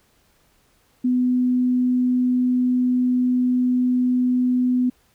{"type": "tone", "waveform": "sine", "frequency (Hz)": 250.2, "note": "B3", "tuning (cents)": 23, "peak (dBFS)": -16, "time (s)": [1.04, 4.9], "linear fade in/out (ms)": 10, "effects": ["pink hiss -61 dBFS RMS until 5.14 s"]}